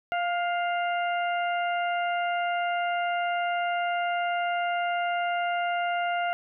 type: harmonic tone with a mistuned harmonic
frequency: 698.5 Hz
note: F5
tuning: in tune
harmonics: 1 / 2 / 3 / 4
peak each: -26 / -32 / -36 / -38 dBFS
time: 0.12-6.33 s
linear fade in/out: 0 ms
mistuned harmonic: 2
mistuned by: +25 cents
effects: none